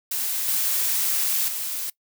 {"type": "noise with level steps", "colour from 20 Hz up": "blue", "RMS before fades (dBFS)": [-26, -23, -29], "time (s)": [0.11, 1.9], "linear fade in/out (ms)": 5, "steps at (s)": [0.48, 1.48], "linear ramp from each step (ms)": 2, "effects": ["noise-tail reverb RT60 0.1 s tail -22 dB re dry"]}